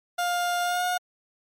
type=tone with pitch glide; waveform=30% pulse; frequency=705 to 720.6 Hz; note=F5 to F#5; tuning=+16 to -46 cents; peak=-21 dBFS; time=0.18-0.98 s; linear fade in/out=10 ms; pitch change=+38 cents; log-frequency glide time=0.63-0.84 s; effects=MP3 64 kbps